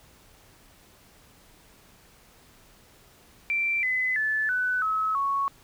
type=tone with pitch steps; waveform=sine; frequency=2349 / 2021 / 1739.5 / 1497 / 1288.2 / 1108.6 Hz; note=D7 / B6 / A6 / F#6 / E6 / C#6; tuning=0 / +39 / -20 / +20 / -40 / 0 cents; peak=-23 dBFS; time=3.5-5.48 s; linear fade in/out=0 ms; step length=330 ms; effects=pink hiss -56 dBFS RMS until 5.63 s